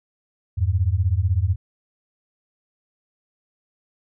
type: beating tone pair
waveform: sine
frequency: 84 / 100 Hz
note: E2 / G2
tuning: +33 / +35 cents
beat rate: 16 Hz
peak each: -20 dBFS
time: 0.57-1.56 s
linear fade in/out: 20 ms
effects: none